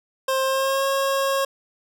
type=tone with pitch glide; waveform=25% pulse; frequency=529 to 545.1 Hz; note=C5 to C#5; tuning=+19 to -29 cents; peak=-16 dBFS; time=0.28-1.45 s; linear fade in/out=5 ms; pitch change=+52 cents; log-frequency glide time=0.43-0.85 s; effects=none